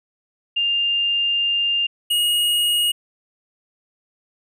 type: tone pair in turn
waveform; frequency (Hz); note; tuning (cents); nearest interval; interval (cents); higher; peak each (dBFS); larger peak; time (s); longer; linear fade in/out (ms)
sine / square; 2802 / 2876; F7 / F#7; +5 / -50; unison; 45; second; -17; neither; 0.56-1.87 / 2.1-2.92; first; 10
effects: none